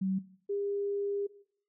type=tone pair in turn; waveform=sine; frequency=190.2 / 403 Hz; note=F#3 / G4; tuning=+48 / +48 cents; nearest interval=octave + minor second; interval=1300 cents; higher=second; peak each=-28 / -30 dBFS; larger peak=first; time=0.01-0.19 / 0.49-1.27 s; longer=second; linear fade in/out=10 ms; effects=noise-tail reverb RT60 0.6 s tail -17 dB re dry